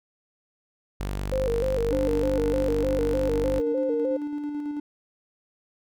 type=tone; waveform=sawtooth; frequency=49 Hz; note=G1; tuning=in tune; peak=-24 dBFS; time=1-3.6 s; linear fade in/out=0 ms
type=tone with vibrato; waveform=sine; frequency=493.4 Hz; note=B4; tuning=2 cents flat; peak=-23 dBFS; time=1.32-4.17 s; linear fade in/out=5 ms; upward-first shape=square; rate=3.3 Hz; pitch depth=100 cents each way
type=tone with tremolo; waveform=triangle; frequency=293.7 Hz; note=D4; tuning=in tune; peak=-25 dBFS; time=1.91-4.8 s; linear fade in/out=5 ms; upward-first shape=square; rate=9.1 Hz; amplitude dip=30%
effects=none